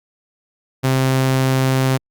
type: tone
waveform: sawtooth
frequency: 131.7 Hz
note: C3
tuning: 12 cents sharp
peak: -10 dBFS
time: 0.83-1.98 s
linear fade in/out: 20 ms
effects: Opus 48 kbps